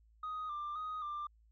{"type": "tone with vibrato", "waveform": "sine", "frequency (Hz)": 1218, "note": "D#6", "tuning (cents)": -37, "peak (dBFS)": -36, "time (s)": [0.23, 1.27], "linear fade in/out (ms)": 5, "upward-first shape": "square", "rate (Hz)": 1.9, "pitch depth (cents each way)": 44, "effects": ["tanh soft clip ceiling -36 dBFS", "added 55 Hz sine -63 dBFS peak until 1.51 s"]}